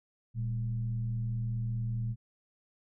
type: tone with frequency modulation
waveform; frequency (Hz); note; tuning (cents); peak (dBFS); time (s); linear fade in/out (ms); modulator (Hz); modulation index
sine; 116.54; A#2; 0; -30; 0.34-2.16; 50; 84.8; 0.43
effects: none